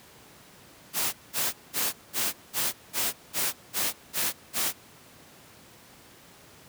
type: noise bursts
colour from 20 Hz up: white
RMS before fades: -27 dBFS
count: 10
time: 0.93-4.73 s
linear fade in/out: 50 ms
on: 200 ms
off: 200 ms
effects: pink hiss -52 dBFS RMS until 6.68 s + high-pass 100 Hz 12 dB/octave